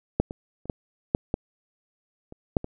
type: clicks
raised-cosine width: 2 ms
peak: -6 / -20 / -30 / -13 / -6 / -10 / -28 / -7 / -20 dBFS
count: 9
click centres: 0.2 / 0.309 / 0.656 / 0.698 / 1.149 / 1.341 / 2.324 / 2.568 / 2.644 s
effects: none